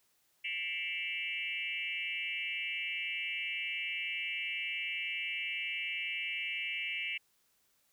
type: tone with frequency modulation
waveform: sine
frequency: 2491 Hz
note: D#7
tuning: 1 cent sharp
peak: -34 dBFS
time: 0.44-7.18 s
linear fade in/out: 10 ms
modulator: 170 Hz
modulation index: 2.4
effects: white hiss -73 dBFS RMS until 7.92 s